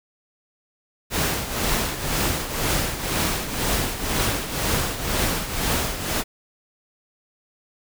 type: noise with tremolo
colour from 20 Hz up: pink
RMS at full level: -21 dBFS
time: 1.1-6.24 s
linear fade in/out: 50 ms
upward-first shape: triangle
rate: 2 Hz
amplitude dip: 70%
effects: none